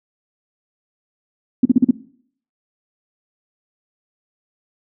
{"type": "tone bursts", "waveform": "sine", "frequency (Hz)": 252.1, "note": "B3", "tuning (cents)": 36, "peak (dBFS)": -7, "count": 5, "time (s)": [1.63, 1.91], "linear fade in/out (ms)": 5, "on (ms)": 24, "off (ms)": 40, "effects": ["noise-tail reverb RT60 0.6 s tail -20 dB re dry"]}